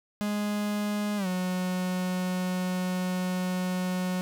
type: tone with pitch glide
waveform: 45% pulse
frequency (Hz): 207.7 to 182.91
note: G#3 to F#3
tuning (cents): 0 to -20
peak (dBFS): -27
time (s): 0.21-4.21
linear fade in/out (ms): 0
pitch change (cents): -220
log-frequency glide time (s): 1.17-1.27
effects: none